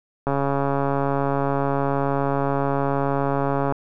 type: click train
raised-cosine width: 1 ms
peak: -9 dBFS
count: 481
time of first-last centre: 0.27-3.723 s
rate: 139 Hz
effects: none